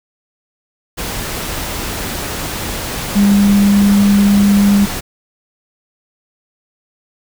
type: tone in noise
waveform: sine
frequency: 201.6 Hz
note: G3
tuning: 49 cents sharp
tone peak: -7 dBFS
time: 3.15-4.86 s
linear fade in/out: 20 ms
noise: pink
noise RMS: -22 dBFS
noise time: 0.97-5.01 s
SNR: +12 dB
effects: none